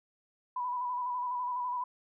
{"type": "tone with vibrato", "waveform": "sine", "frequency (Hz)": 987.8, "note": "B5", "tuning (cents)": 0, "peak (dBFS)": -31, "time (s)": [0.56, 1.84], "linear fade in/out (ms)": 5, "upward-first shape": "square", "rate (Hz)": 12, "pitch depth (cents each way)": 28, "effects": []}